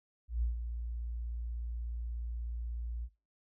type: tone with ADSR envelope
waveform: sine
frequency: 58.27 Hz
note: A#1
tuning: in tune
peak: -28 dBFS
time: 0.28-3.09 s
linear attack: 140 ms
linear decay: 130 ms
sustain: -8 dB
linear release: 55 ms
effects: noise-tail reverb RT60 0.3 s tail -17 dB re dry